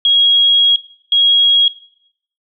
sine tone pair in turn, 3297 / 3297 Hz, G#7 / G#7, -13 / -13 cents, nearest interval unison, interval 0 cents, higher neither, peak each -8 dBFS, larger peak neither, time 0.05-0.76 / 1.12-1.68 s, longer first, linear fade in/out 2 ms, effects noise-tail reverb RT60 0.7 s tail -18 dB re dry

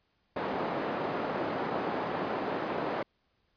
white band-pass noise, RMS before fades -33 dBFS, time 0.36-3.03 s, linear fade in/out 5 ms, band 200 to 800 Hz, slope 12 dB/octave, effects pink hiss -74 dBFS RMS until 3.56 s + resampled to 11025 Hz

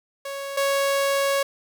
sawtooth tone pair in turn, 554.4 / 554.4 Hz, C#5 / C#5, 0 / 0 cents, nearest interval unison, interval 0 cents, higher neither, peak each -26 / -16 dBFS, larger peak second, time 0.25-0.57 / 0.57-1.43 s, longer second, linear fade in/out 5 ms, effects none

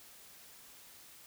silence, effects white hiss -56 dBFS RMS until 1.26 s

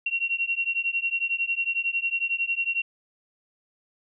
sine beating tone pair, 2736 / 2747 Hz, F7 / F7, -36 / -29 cents, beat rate 11 Hz, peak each -27 dBFS, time 0.06-2.82 s, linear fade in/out 5 ms, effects none

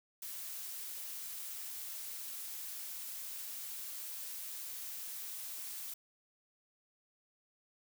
blue noise, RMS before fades -44 dBFS, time 0.22-5.94 s, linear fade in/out 5 ms, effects none

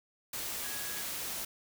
sine tone in noise, 1661.2 Hz, G#6, in tune, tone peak -46 dBFS, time 0.64-1.02 s, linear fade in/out 5 ms, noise white, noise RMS -38 dBFS, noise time 0.33-1.45 s, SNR -11 dB, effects none

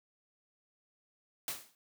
white noise with exponential decay, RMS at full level -34 dBFS, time 1.48-1.75 s, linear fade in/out 1 ms, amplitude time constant 58 ms, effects high-pass 100 Hz 12 dB/octave

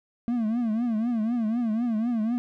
triangle tone with vibrato, 228.8 Hz, A#3, 32 cents flat, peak -21 dBFS, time 0.28-2.38 s, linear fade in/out 0 ms, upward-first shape triangle, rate 4 Hz, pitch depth 150 cents each way, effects none

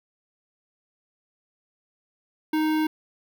square tone with notch filter, 311.1 Hz, D#4, in tune, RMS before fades -23 dBFS, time 2.53-2.87 s, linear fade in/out 5 ms, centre 7300 Hz, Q 0.52, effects none

